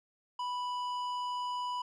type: tone with tanh clipping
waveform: triangle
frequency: 987.8 Hz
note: B5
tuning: in tune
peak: -35 dBFS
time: 0.39-1.82 s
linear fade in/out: 5 ms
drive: 15 dB
effects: none